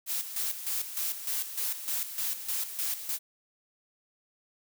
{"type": "noise with tremolo", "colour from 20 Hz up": "blue", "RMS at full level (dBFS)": -31, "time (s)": [0.06, 3.19], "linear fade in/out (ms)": 50, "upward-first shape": "square", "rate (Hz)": 3.3, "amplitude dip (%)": 65, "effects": []}